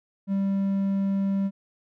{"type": "tone", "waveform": "triangle", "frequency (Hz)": 196, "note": "G3", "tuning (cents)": 0, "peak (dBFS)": -20, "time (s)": [0.27, 1.51], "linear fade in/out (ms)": 50, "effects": []}